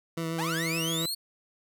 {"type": "tone with vibrato", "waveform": "20% pulse", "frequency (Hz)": 164.1, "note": "E3", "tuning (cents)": -8, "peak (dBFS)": -25, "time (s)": [0.17, 1.06], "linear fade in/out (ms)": 5, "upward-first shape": "triangle", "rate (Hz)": 7.1, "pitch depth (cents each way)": 23}
{"type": "linear sweep", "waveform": "sawtooth", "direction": "up", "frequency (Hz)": [740, 4435], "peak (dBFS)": -27, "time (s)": [0.38, 1.15], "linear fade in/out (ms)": 10}
{"effects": []}